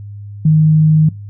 sine tone, 155.56 Hz, D#3, in tune, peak -6 dBFS, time 0.45-1.09 s, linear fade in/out 5 ms, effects noise-tail reverb RT60 0.3 s tail -22 dB re dry + added 102 Hz sine -27 dBFS peak until 1.29 s

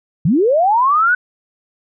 sine linear sweep, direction up, 132.4 to 1512 Hz, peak -10 dBFS, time 0.25-1.15 s, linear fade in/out 5 ms, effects none

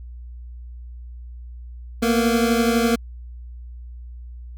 25% pulse beating tone pair, 230 / 242 Hz, A#3 / B3, -23 / -35 cents, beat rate 12 Hz, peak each -14 / -19 dBFS, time 2.02-2.96 s, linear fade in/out 10 ms, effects added 60 Hz sine -34 dBFS peak until 4.57 s

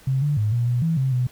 sine tone with pitch steps, 132.9 / 146.5 / 106.1 / 119.4 / 122.1 / 163.8 / 132.6 / 125.2 Hz, C3 / D3 / G#2 / A#2 / B2 / E3 / C3 / B2, +27 / -4 / +38 / +42 / -19 / -11 / +23 / +24 cents, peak -18 dBFS, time 0.07-1.27 s, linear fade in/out 5 ms, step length 150 ms, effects pink hiss -50 dBFS RMS until 1.31 s

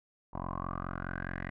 10% pulse tone with low-pass filter sweep, 44.79 Hz, F1, 44 cents sharp, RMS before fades -38 dBFS, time 0.33-1.5 s, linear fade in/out 10 ms, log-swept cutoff 930 to 1900 Hz, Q 8.2, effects none

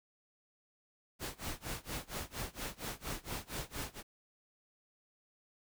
pink noise with tremolo, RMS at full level -39 dBFS, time 1.19-4.03 s, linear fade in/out 50 ms, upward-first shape sine, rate 4.3 Hz, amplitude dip 95%, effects none

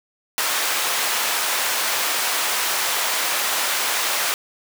pink high-pass noise, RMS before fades -22 dBFS, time 0.38-4.34 s, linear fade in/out 0 ms, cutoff 870 Hz, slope 12 dB/octave, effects none

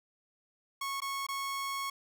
sawtooth tone with dropouts, 1100 Hz, C#6, 14 cents flat, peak -30 dBFS, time 0.81-1.9 s, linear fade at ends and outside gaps 5 ms, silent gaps 1.004-1.018 / 1.267-1.286 s, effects none

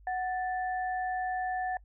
sine tone pair together, 740 / 1760 Hz, F#5 / A6, 0 / 0 cents, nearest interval octave + minor third, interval 1500 cents, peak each -30 / -38 dBFS, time 0.07-1.77 s, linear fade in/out 2 ms, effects noise-tail reverb RT60 0.1 s tail -25 dB re dry + added 50 Hz sine -53 dBFS peak until 1.84 s

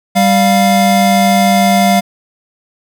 square tone pair together, 196 / 701.7 Hz, G3 / F5, 0 / +8 cents, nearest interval octave + minor seventh, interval 2208 cents, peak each -11 dBFS, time 0.15-2.01 s, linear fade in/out 20 ms, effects none

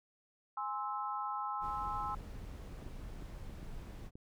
sine chord, Ab augmented, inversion none, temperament equal with one note detuned, 830.6 / 1046.5 / 1306.4 Hz, Ab5 / C6 / E6, 0 / 0 / -16 cents, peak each -40 dBFS, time 0.57-2.15 s, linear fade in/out 5 ms
brown noise, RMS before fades -46 dBFS, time 1.6-4.11 s, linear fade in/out 50 ms
clicks, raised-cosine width 3 ms, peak -36 dBFS, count 6, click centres 2.826 / 2.865 / 3.223 / 3.496 / 3.629 / 4.155 s
effects none

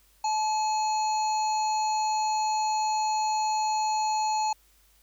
harmonic tone with a mistuned harmonic, 853 Hz, G#5, 46 cents sharp, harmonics 1 / 3 / 5 / 7 / 8, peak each -24 / -41 / -38 / -48 / -37 dBFS, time 0.24-4.53 s, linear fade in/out 5 ms, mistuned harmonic 1, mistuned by +17 cents, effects added 50 Hz sine -63 dBFS peak until 5.02 s + white hiss -63 dBFS RMS until 5.02 s

